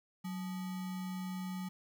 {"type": "tone with sample-and-hold", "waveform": "sine", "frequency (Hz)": 185, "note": "F#3", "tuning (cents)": 0, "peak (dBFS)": -37, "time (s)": [0.24, 1.69], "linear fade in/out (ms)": 10, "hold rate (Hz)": 1050, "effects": []}